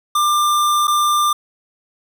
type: tone with dropouts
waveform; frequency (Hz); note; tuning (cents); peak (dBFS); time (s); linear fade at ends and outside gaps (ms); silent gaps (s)
square; 1192; D6; +25; -14; 0.15-1.33; 5; 0.872-0.878
effects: none